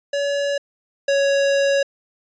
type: tone pair in turn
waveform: square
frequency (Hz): 567 / 556.6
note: C#5 / C#5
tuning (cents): +39 / +7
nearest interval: unison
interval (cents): 32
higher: first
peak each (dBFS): -20 / -16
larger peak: second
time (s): 0.13-0.58 / 1.08-1.83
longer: second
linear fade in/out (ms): 5
effects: resampled to 16000 Hz